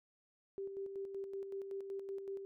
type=tone with tremolo; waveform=sine; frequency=392 Hz; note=G4; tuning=in tune; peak=-39 dBFS; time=0.58-2.45 s; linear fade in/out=0 ms; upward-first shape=square; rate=5.3 Hz; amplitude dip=45%; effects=none